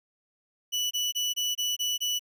30% pulse tone bursts, 2960 Hz, F#7, in tune, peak -23 dBFS, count 7, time 0.72-2.194 s, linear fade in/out 20 ms, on 190 ms, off 24 ms, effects none

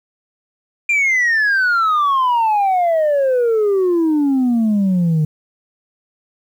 sine exponential sweep, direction down, 2409 to 150.6 Hz, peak -10 dBFS, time 0.89-5.25 s, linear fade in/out 5 ms, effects tanh soft clip ceiling -11 dBFS + 8-bit

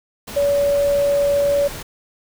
sine tone in noise, 569 Hz, C#5, 45 cents sharp, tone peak -14 dBFS, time 0.36-1.68 s, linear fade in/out 10 ms, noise pink, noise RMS -32 dBFS, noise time 0.27-1.83 s, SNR +15 dB, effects none

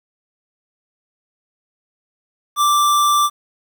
square tone, 1174.7 Hz, D6, in tune, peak -13 dBFS, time 2.56-3.3 s, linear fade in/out 50 ms, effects 8-bit

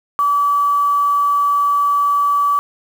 sine tone with quantisation, 1149 Hz, D6, 38 cents flat, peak -12 dBFS, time 0.19-2.59 s, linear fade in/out 0 ms, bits 6, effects none

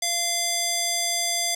square tone with band-pass filter, 688 Hz, F5, 26 cents flat, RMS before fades -25 dBFS, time 0.02-1.55 s, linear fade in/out 5 ms, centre 6800 Hz, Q 1.2, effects 9-bit

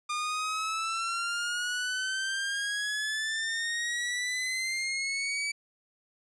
sawtooth exponential sweep, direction up, 1208 to 2300 Hz, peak -26 dBFS, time 0.09-5.52 s, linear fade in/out 10 ms, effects resampled to 22050 Hz

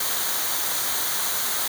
white noise with comb filter, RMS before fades -25 dBFS, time 0-1.68 s, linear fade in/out 5 ms, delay 0.38 ms, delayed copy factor -0.5, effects none

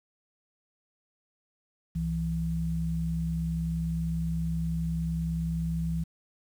sine tone pair together, 65.41 / 164.82 Hz, C2 / E3, 0 / 0 cents, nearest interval octave + major third, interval 1600 cents, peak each -33 / -28 dBFS, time 1.95-6.04 s, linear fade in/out 10 ms, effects 9-bit

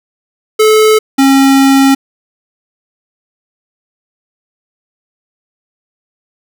square tone pair in turn, 432.9 / 271.5 Hz, A4 / C#4, -28 / -36 cents, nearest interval minor sixth, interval 808 cents, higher first, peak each -5 dBFS, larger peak neither, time 0.59-0.99 / 1.18-1.95 s, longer second, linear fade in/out 10 ms, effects none

